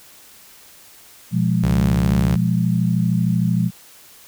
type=chord; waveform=sine; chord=F diminished; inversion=second; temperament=equal with one note detuned; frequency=121.49 / 174.61 / 207.7 Hz; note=Cb3 / F3 / Ab3; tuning=-28 / 0 / 0 cents; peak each=-20 / -18 / -22 dBFS; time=1.31-3.71 s; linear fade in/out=50 ms
type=tone with vibrato; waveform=sawtooth; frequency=68.2 Hz; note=C#2; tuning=28 cents flat; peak=-16 dBFS; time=1.63-2.36 s; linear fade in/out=10 ms; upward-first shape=sine; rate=17 Hz; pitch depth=52 cents each way
effects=white hiss -46 dBFS RMS until 4.27 s